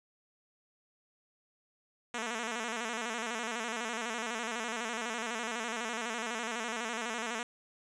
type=tone with vibrato; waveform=5% pulse; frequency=230.2 Hz; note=A#3; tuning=22 cents flat; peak=-23 dBFS; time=2.14-7.43 s; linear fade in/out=2 ms; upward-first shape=square; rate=12 Hz; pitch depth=76 cents each way; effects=resampled to 22050 Hz